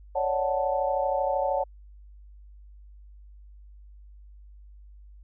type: chord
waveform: sine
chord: D major seventh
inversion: third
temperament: equal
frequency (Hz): 554.4 / 587.3 / 740 / 880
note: C#5 / D5 / F#5 / A5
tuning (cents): 0 / 0 / 0 / 0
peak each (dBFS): -27 / -31 / -29 / -30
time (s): 0.15-1.64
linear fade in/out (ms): 10
effects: added 50 Hz sine -46 dBFS peak until 5.23 s